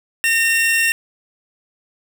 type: tone pair together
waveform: 45% pulse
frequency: 1829 / 2733 Hz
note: A#6 / F7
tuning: -33 / -38 cents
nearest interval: perfect fifth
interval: 695 cents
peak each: -17 dBFS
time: 0.24-0.92 s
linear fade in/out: 0 ms
effects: none